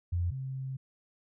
sine tone pair in turn, 87.31 / 132.62 Hz, F2 / C3, 0 / +24 cents, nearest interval perfect fifth, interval 724 cents, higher second, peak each -27 / -34 dBFS, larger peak first, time 0.12-0.31 / 0.31-0.77 s, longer second, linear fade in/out 10 ms, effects none

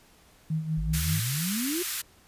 sine tone with tremolo, 157.9 Hz, D#3, 26 cents sharp, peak -24 dBFS, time 0.5-1.2 s, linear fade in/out 5 ms, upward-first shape sine, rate 5.2 Hz, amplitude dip 65%
sine exponential sweep, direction up, 46.25 to 371.7 Hz, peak -28 dBFS, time 0.77-1.83 s, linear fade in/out 10 ms
white high-pass noise, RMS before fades -31 dBFS, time 0.93-2.02 s, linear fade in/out 10 ms, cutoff 1300 Hz, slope 24 dB/octave
effects pink hiss -58 dBFS RMS until 2.27 s + resampled to 32000 Hz

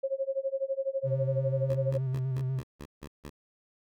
sine tone with tremolo, 540 Hz, C#5, 45 cents flat, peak -25 dBFS, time 0.03-1.98 s, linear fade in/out 10 ms, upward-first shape sine, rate 12 Hz, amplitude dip 95%
triangle tone with vibrato, 130.9 Hz, C3, 1 cent sharp, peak -26 dBFS, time 1.03-2.63 s, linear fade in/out 50 ms, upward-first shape square, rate 8.2 Hz, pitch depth 31 cents each way
10% pulse tone bursts, 73 Hz, D2, 10 cents flat, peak -32 dBFS, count 8, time 1.69-3.298 s, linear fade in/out 10 ms, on 61 ms, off 160 ms
effects none

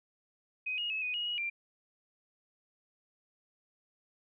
sine tone with pitch steps, 2512 / 2871 / 2587 / 2488 / 2885 / 2902 / 2371 Hz, D#7 / F7 / E7 / D#7 / F#7 / F#7 / D7, +16 / +47 / -33 / -1 / -44 / -34 / +16 cents, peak -32 dBFS, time 0.66-1.5 s, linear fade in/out 10 ms, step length 120 ms, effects none

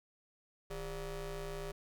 30% pulse ring-modulated tone, 185.8 Hz, F#3, 7 cents sharp, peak -34 dBFS, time 0.7-1.72 s, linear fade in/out 10 ms, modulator 215 Hz, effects none

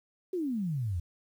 sine exponential sweep, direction down, 385.7 to 80.6 Hz, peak -29 dBFS, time 0.33-1 s, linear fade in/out 5 ms, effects 10-bit

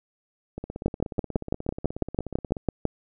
two click trains, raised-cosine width 2 ms, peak -20 / -9 dBFS, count 34 / 13, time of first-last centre 0.58-2.568 / 0.86-2.853 s, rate 16.6 / 6.02 Hz, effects none

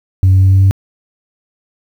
sine tone with pitch steps, 94.1 / 94.7 / 95.3 / 95.91 / 96.52 Hz, F#2 / F#2 / G2 / G2 / G2, +30 / +41 / -48 / -37 / -26 cents, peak -3 dBFS, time 0.23-0.71 s, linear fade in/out 0 ms, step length 96 ms, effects tanh soft clip ceiling -3 dBFS + 7-bit

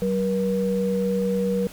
sine tone pair together, 190 / 478.8 Hz, F#3 / A#4, +46 / +46 cents, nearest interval octave + major third, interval 1600 cents, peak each -23 dBFS, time 0.02-1.67 s, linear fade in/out 0 ms, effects pink hiss -43 dBFS RMS until 1.72 s

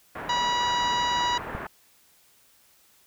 white low-pass noise, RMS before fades -36 dBFS, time 0.15-1.67 s, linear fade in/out 5 ms, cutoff 1700 Hz, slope 24 dB/octave
harmonic tone, 970 Hz, B5, 31 cents flat, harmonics 1 / 2 / 3 / 4 / 5 / 6 / 7, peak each -24 / -33 / -33 / -32 / -40 / -45 / -43 dBFS, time 0.29-1.38 s, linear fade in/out 5 ms
click, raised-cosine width 5 ms, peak -21 dBFS, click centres 1.55 s
effects white hiss -60 dBFS RMS until 3.06 s

